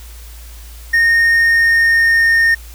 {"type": "tone with pitch glide", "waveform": "triangle", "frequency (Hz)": [1844, 1832.3], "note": ["A#6", "A#6"], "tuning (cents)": [-19, -30], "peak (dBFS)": -7, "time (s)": [0.93, 2.55], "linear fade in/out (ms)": 10, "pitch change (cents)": -11, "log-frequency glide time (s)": [1.26, 2.33], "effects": ["added 57 Hz sine -32 dBFS peak until 2.74 s", "white hiss -41 dBFS RMS until 2.74 s"]}